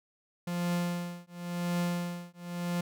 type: tone with tremolo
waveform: 45% pulse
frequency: 174.6 Hz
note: F3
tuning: in tune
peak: -27 dBFS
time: 0.47-2.81 s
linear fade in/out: 5 ms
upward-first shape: triangle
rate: 0.94 Hz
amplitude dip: 100%
effects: none